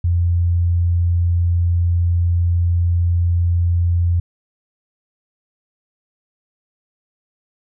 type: tone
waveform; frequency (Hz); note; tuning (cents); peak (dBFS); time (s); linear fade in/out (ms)
sine; 86.5; F2; -16; -13; 0.04-4.2; 5
effects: none